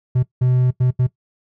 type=tone bursts at uneven times; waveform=triangle; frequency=126.3 Hz; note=B2; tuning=39 cents sharp; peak=-11 dBFS; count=4; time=0.15-0.23 / 0.41-0.71 / 0.8-0.91 / 0.99-1.07 s; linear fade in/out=10 ms; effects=noise-tail reverb RT60 0.1 s tail -17 dB re dry